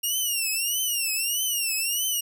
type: tone with vibrato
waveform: 10% pulse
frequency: 2805 Hz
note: F7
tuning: 7 cents sharp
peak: -16 dBFS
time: 0.03-2.21 s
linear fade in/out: 10 ms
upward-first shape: triangle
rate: 1.6 Hz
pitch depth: 170 cents each way
effects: none